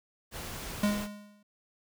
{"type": "noise", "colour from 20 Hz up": "pink", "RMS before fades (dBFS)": -40, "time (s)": [0.31, 1.08], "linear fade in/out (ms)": 50}
{"type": "tone with exponential decay", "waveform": "square", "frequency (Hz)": 206.6, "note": "G#3", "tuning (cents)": -9, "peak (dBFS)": -23, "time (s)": [0.83, 1.43], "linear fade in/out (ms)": 5, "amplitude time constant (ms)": 130}
{"effects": []}